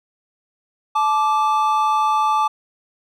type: tone pair together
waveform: triangle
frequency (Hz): 866.5 / 1174.7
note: A5 / D6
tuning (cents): -27 / 0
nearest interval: perfect fourth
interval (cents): 527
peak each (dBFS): -16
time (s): 0.95-2.48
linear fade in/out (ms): 10
effects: none